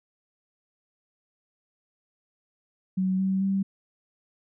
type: tone with pitch steps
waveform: sine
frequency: 187.6 / 190.99 / 194.44 Hz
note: F#3 / G3 / G3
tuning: +24 / -45 / -14 cents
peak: -22 dBFS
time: 2.97-3.63 s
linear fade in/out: 10 ms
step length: 220 ms
effects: none